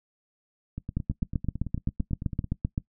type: two click trains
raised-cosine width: 5 ms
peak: -14 / -21 dBFS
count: 15 / 16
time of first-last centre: 0.97-2.779 / 0.78-2.443 s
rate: 7.74 / 9.02 Hz
effects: noise-tail reverb RT60 0.1 s tail -20 dB re dry